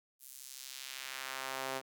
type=tone with high-pass filter sweep; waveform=sawtooth; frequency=132.8 Hz; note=C3; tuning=26 cents sharp; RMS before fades=-43 dBFS; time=0.19-1.82 s; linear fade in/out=50 ms; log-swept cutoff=11000 to 490 Hz; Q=0.9; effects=none